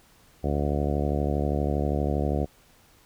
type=harmonic tone; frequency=72.5 Hz; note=D2; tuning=22 cents flat; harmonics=1 / 2 / 3 / 4 / 5 / 6 / 7 / 8 / 9 / 10; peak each=-27 / -30 / -32 / -33 / -34 / -35 / -35 / -36 / -37 / -37 dBFS; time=0.43-2.46 s; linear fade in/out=20 ms; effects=pink hiss -58 dBFS RMS until 3.05 s